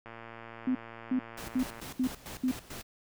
click train, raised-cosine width 0.5 ms, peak -30 dBFS, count 201, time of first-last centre 0.06-1.799 s, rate 115 Hz
sine tone bursts, 255.8 Hz, C4, 39 cents flat, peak -25 dBFS, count 5, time 0.67-2.515 s, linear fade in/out 5 ms, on 81 ms, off 360 ms
pink noise with tremolo, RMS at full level -42 dBFS, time 1.37-2.83 s, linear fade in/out 10 ms, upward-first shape square, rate 4.5 Hz, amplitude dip 75%
effects none

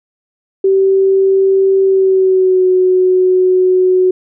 sine tone with pitch glide, 386 to 369.2 Hz, G4 to F#4, -27 to -4 cents, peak -7 dBFS, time 0.64-4.11 s, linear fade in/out 5 ms, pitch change -77 cents, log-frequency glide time 1.83-2.66 s, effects none

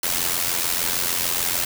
white noise with amplitude modulation, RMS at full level -20 dBFS, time 0.03-1.65 s, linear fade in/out 5 ms, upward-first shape sine, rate 86.7 Hz, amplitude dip 70%, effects none

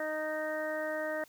harmonic tone, 309.8 Hz, D#4, 7 cents flat, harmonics 1 / 2 / 3 / 4 / 5 / 6, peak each -42 / -34 / -46 / -46 / -42 / -40 dBFS, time 0-1.24 s, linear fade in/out 2 ms, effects white hiss -61 dBFS RMS until 1.28 s

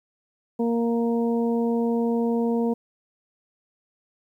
harmonic tone, 233.1 Hz, A#3, in tune, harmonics 1 / 2 / 3 / 4, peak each -22 / -25 / -35 / -36 dBFS, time 0.59-2.74 s, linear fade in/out 10 ms, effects 10-bit

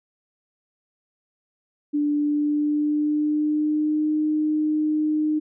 sine tone with pitch glide, 293.7 to 306 Hz, D4 to D#4, 0 to -29 cents, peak -19 dBFS, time 1.93-5.4 s, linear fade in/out 20 ms, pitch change +71 cents, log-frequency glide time 2.14-4.14 s, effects none

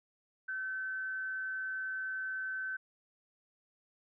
sine tone with frequency modulation, 1531 Hz, G6, 41 cents flat, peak -35 dBFS, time 0.48-2.77 s, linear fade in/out 10 ms, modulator 186 Hz, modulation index 0.22, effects none

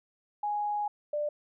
sine tone pair in turn, 830.6 / 592.6 Hz, G#5 / D5, 0 / +15 cents, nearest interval tritone, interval 585 cents, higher first, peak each -28 dBFS, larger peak neither, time 0.43-0.88 / 1.13-1.29 s, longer first, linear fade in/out 5 ms, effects none

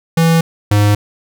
square tone pair in turn, 164.81 / 103.49 Hz, E3 / G#2, 0 / -6 cents, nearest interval minor sixth, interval 806 cents, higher first, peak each -9 dBFS, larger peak neither, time 0.17-0.41 / 0.71-0.95 s, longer neither, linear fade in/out 5 ms, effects none

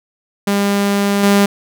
sawtooth tone with level steps, 201 Hz, G3, 44 cents sharp, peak -9 / -5 dBFS, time 0.47-1.46 s, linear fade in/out 5 ms, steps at 1.23 s, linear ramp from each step 5 ms, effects none

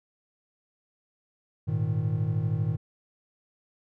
triangle chord, Ab suspended second, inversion none, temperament equal, 103.83 / 116.54 / 155.56 Hz, Ab2 / Bb2 / Eb3, 0 / 0 / 0 cents, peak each -27 dBFS, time 1.67-2.77 s, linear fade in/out 20 ms, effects none

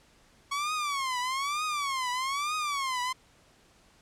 sawtooth tone with vibrato, 1108.7 Hz, C#6, in tune, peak -25 dBFS, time 0.51-3.13 s, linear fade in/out 10 ms, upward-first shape triangle, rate 1.1 Hz, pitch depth 220 cents each way, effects pink hiss -61 dBFS RMS until 4.01 s + low-pass 9000 Hz 12 dB/octave

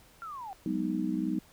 sine linear sweep, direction down, 1396.9 to 740 Hz, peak -38 dBFS, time 0.22-0.53 s, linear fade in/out 0 ms
sine chord, G# minor seventh, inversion third, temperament just, 186.89 / 207.7 / 249.2 / 311.5 Hz, F#3 / G#3 / B3 / D#4, +18 / 0 / +16 / +2 cents, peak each -34 / -36 / -34 / -32 dBFS, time 0.66-1.39 s, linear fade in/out 2 ms
effects pink hiss -59 dBFS RMS until 1.52 s

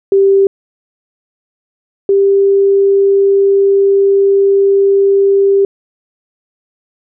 sine tone pair in turn, 392 / 395 Hz, G4 / G4, 0 / +13 cents, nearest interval unison, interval 13 cents, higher second, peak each -5 / -6 dBFS, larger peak first, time 0.12-0.47 / 2.09-5.65 s, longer second, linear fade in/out 2 ms, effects none

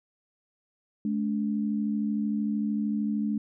sine tone pair together, 213 / 286.2 Hz, G#3 / D4, +44 / -45 cents, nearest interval perfect fourth, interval 511 cents, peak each -26 / -32 dBFS, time 1.05-3.38 s, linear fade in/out 2 ms, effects none

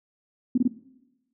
sine tone bursts, 251 Hz, B3, 28 cents sharp, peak -17 dBFS, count 3, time 0.55-0.678 s, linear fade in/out 5 ms, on 28 ms, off 22 ms, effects noise-tail reverb RT60 1.0 s tail -18 dB re dry

